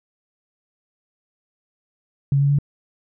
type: tone with pitch steps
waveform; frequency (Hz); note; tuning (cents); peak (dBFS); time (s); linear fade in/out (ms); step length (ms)
sine; 139.3 / 141.16 / 143.05; C#3 / C#3 / D3; +9 / +32 / -45; -14; 2.32-2.587; 2; 89
effects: none